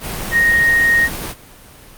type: tone in noise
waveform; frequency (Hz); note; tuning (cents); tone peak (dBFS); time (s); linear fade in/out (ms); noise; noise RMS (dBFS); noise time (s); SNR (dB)
sine; 1864.7; A#6; 0; -10; 0.31-1.09; 50; pink; -25; 0-1.35; +12
effects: pink hiss -41 dBFS RMS until 1.97 s + Opus 32 kbps

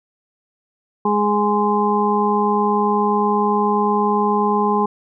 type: harmonic tone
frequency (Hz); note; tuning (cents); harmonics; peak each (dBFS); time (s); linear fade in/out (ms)
207.7; G#3; 0; 1 / 2 / 4 / 5; -20 / -20 / -20 / -20; 1.05-4.86; 5
effects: none

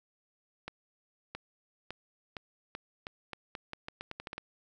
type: accelerating click train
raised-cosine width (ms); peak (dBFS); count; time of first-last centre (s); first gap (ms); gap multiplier
0.3; -23; 16; 0.68-4.38; 670; 0.83
effects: none

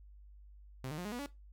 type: tone with pitch steps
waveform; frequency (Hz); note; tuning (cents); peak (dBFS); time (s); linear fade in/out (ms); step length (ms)
sawtooth; 130.5 / 152.53 / 178.27 / 208.4 / 243.5 / 284.6; C3 / D#3 / F3 / G#3 / B3 / C#4; -4 / -34 / +36 / +6 / -24 / +46; -35; 0.84-1.26; 0; 70
effects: noise-tail reverb RT60 0.2 s tail -17 dB re dry + added 50 Hz sine -53 dBFS peak until 1.52 s

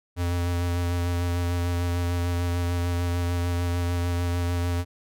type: tone with vibrato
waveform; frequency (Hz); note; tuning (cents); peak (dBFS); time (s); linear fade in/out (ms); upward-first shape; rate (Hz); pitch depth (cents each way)
square; 87.31; F2; 0; -24; 0.16-4.85; 50; sine; 6.7; 17
effects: none

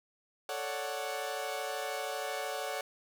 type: chord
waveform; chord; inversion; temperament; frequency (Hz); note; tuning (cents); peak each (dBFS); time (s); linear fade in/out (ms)
sawtooth; D major seventh; second; equal; 440 / 554.4 / 587.3 / 740; A4 / C#5 / D5 / F#5; 0 / 0 / 0 / 0; -38 / -36 / -38 / -35; 0.49-2.81; 2
effects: none

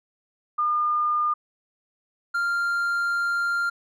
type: tone pair in turn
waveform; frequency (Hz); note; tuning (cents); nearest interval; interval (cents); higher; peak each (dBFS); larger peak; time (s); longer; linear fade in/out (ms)
sine / triangle; 1211 / 1393.4; D#6 / F6; -47 / -4; major second; 243; second; -20; neither; 0.58-1.34 / 2.34-3.7; second; 10
effects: none

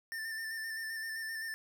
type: tone with vibrato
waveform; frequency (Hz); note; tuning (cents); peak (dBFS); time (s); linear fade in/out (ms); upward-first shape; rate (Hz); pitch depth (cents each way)
square; 1787; A6; +26; -38; 0.12-1.54; 0; square; 7.7; 23
effects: none

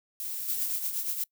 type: noise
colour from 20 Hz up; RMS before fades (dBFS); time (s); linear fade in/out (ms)
violet; -35; 0.2-0.73; 0
type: noise with tremolo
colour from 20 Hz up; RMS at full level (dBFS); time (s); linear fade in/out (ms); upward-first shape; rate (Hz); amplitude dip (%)
violet; -29; 0.48-1.24; 5; triangle; 8.5; 65
effects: noise-tail reverb RT60 0.1 s tail -24 dB re dry

